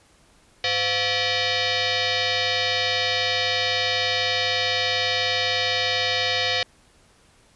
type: tone with frequency modulation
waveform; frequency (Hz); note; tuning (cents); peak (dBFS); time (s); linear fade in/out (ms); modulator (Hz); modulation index
sine; 711; F5; +31; -20; 0.64-6.63; 2; 611; 6.7
effects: pink hiss -57 dBFS RMS until 7.55 s + resampled to 24000 Hz